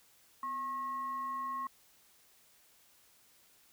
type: tone with frequency modulation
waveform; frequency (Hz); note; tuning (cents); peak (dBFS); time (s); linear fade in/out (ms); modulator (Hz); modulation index
sine; 1083; C#6; -41; -35; 0.43-1.67; 2; 831; 0.26
effects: white hiss -65 dBFS RMS until 3.72 s